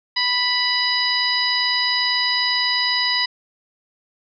harmonic tone, 987.8 Hz, B5, in tune, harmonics 1 / 2 / 3 / 4 / 5, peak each -27 / -23 / -27 / -24 / -21 dBFS, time 0.16-3.26 s, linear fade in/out 10 ms, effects none

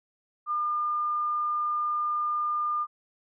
sine tone, 1206 Hz, D6, 46 cents sharp, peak -25 dBFS, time 0.46-2.87 s, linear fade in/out 50 ms, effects none

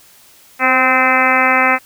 harmonic tone with a mistuned harmonic, 258.1 Hz, C4, 23 cents flat, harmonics 1 / 2 / 3 / 4 / 5 / 6 / 7 / 8 / 9 / 10, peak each -22 / -21 / -18 / -20 / -17 / -20 / -20 / -16 / -21 / -21 dBFS, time 0.59-1.79 s, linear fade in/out 50 ms, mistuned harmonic 2, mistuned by +28 cents, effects white hiss -46 dBFS RMS until 1.85 s

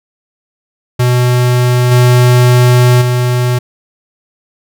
square tone with level steps, 123.8 Hz, B2, 5 cents sharp, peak -8 / -5 / -10 dBFS, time 0.99-3.59 s, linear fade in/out 10 ms, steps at 1.91 / 3.01 s, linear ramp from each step 10 ms, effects none

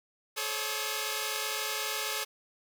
5% pulse tone cluster, 431 / 532 / 562 / 1245 / 1643 Hz, A4 / C5 / C#5 / D#6 / G#6, -36 / +29 / +24 / +1 / -19 cents, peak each -24 / -28 / -26 / -26 / -32 dBFS, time 0.36-2.25 s, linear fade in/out 20 ms, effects none

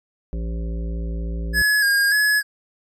harmonic tone, 56.4 Hz, A1, 44 cents sharp, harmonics 1 / 3 / 5 / 7 / 9 / 10, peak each -24 / -32 / -40 / -40 / -44 / -47 dBFS, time 0.33-1.62 s, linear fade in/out 0 ms
square tone with vibrato, 1659 Hz, G#6, 2 cents flat, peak -16 dBFS, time 1.53-2.43 s, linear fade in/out 50 ms, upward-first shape square, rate 1.7 Hz, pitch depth 38 cents each way
effects resampled to 32000 Hz

